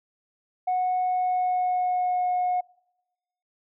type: tone with pitch glide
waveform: sine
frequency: 734 to 724.7 Hz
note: F#5 to F#5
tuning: -14 to -36 cents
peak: -20 dBFS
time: 0.67-2.61 s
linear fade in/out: 10 ms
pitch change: -22 cents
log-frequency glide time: 1.02-2.29 s
effects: noise-tail reverb RT60 1.0 s tail -26 dB re dry + tanh soft clip ceiling -19 dBFS